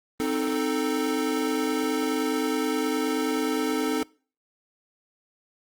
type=chord; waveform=square; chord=A diminished; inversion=first; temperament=equal; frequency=261.6 / 311.1 / 440 Hz; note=C4 / Eb4 / A4; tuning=0 / 0 / 0 cents; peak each=-29 dBFS; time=0.2-4.03 s; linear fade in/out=0 ms; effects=noise-tail reverb RT60 0.4 s tail -24 dB re dry + Opus 24 kbps